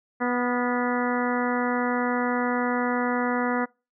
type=harmonic tone with a mistuned harmonic; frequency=245.9 Hz; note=B3; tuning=7 cents flat; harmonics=1 / 2 / 3 / 4 / 5 / 6 / 7 / 8; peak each=-26 / -29 / -31 / -32 / -33 / -34 / -34 / -35 dBFS; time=0.2-3.66 s; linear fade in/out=20 ms; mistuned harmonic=6; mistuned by=-37 cents; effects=noise-tail reverb RT60 0.3 s tail -25 dB re dry